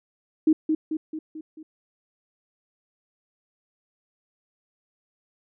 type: tone with echo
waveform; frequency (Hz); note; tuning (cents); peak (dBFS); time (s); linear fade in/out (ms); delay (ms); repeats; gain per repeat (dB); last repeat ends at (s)
sine; 313.3; D#4; +12; -14; 0.47-0.53; 5; 220; 5; -5; 1.63
effects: none